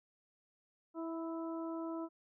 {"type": "harmonic tone with a mistuned harmonic", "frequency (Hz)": 327.9, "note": "E4", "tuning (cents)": -9, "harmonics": [1, 2, 3, 4], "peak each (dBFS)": [-39, -46, -49, -51], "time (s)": [0.94, 2.09], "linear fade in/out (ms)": 50, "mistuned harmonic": 3, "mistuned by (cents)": 17, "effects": []}